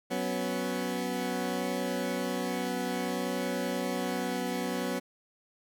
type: chord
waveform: 20% pulse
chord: F# suspended fourth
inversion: none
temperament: equal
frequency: 185 / 246.9 / 277.2 Hz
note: F#3 / B3 / C#4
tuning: 0 / 0 / 0 cents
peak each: -30 / -28 / -32 dBFS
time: 0.1-5 s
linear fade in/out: 20 ms
effects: none